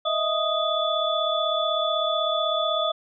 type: tone cluster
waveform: sine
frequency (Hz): 625 / 661 / 1246 / 3458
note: D#5 / E5 / D#6 / A7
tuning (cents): +8 / +5 / +2 / -31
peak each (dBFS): -27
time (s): 0.05-2.92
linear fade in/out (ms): 10
effects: none